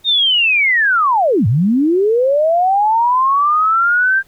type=linear two-way sweep; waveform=sine; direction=down then up; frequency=3729 to 98 to 1594 Hz; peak=-10 dBFS; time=0.04-4.23 s; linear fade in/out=50 ms; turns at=1.47 s; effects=pink hiss -53 dBFS RMS until 4.27 s